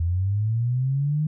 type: linear sweep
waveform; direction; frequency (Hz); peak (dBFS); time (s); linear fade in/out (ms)
sine; up; 81.6 to 155.56; -20; 0-1.27; 5
effects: none